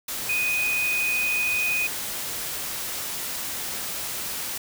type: tone in noise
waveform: sine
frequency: 2489 Hz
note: D#7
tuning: in tune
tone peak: -22 dBFS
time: 0.29-1.87 s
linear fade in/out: 5 ms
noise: white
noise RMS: -31 dBFS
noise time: 0.08-4.58 s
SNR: +6 dB
effects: none